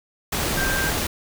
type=tone in noise; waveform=sine; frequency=1579 Hz; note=G6; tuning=12 cents sharp; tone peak=-24 dBFS; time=0.57-0.9 s; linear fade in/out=5 ms; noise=pink; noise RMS=-24 dBFS; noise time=0.32-1.07 s; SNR=-3 dB; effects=none